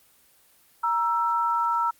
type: tone pair together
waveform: sine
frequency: 940 / 1329.4 Hz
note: A#5 / E6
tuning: +14 / +14 cents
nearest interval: tritone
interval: 600 cents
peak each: -24 dBFS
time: 0.83-1.91 s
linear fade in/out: 10 ms
effects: white hiss -59 dBFS RMS until 1.99 s + Opus 24 kbps